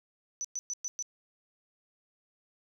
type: tone bursts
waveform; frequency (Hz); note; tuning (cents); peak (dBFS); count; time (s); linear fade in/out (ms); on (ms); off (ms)
sine; 5980; F#8; +17; -32; 5; 0.41-1.025; 0; 35; 110
effects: none